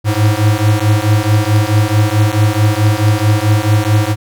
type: beating tone pair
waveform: square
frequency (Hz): 103.83 / 108.43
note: G#2 / A2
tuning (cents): 0 / -25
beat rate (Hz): 4.6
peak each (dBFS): -13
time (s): 0.04-4.16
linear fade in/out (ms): 50
effects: none